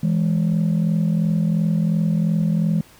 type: tone pair together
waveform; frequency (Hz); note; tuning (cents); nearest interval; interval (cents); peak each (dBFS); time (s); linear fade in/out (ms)
sine; 164.85 / 207.7; E3 / G#3; 0 / 0; major third; 400; -16 / -19; 0.03-2.81; 5
effects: tanh soft clip ceiling -13 dBFS + pink hiss -49 dBFS RMS until 2.99 s